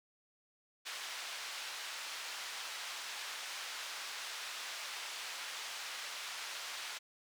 white band-pass noise, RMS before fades -44 dBFS, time 0.85-6.99 s, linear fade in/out 20 ms, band 880 to 4600 Hz, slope 12 dB/octave, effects none

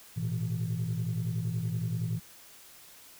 sine chord, A suspended second, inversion none, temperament equal with one note detuned, 110 / 120.65 / 164.81 Hz, A2 / B2 / E3, 0 / -40 / 0 cents, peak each -32 dBFS, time 0.16-2.2 s, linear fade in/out 20 ms, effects tanh soft clip ceiling -24 dBFS + white hiss -53 dBFS RMS until 3.19 s

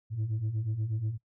sine beating tone pair, 103.83 / 112.13 Hz, G#2 / A2, 0 / +33 cents, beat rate 8.3 Hz, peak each -33 / -28 dBFS, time 0.1-1.18 s, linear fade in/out 50 ms, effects noise-tail reverb RT60 0.1 s tail -22 dB re dry + tanh soft clip ceiling -26 dBFS

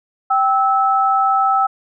sine tone pair together, 780 / 1305.8 Hz, G5 / E6, -9 / -17 cents, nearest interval major sixth, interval 892 cents, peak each -15 dBFS, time 0.3-1.67 s, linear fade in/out 10 ms, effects none

